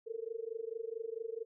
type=tone with amplitude modulation; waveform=sine; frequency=453.3 Hz; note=A#4; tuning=48 cents flat; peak=-34 dBFS; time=0.06-1.45 s; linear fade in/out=20 ms; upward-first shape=sine; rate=24.5 Hz; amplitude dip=95%; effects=none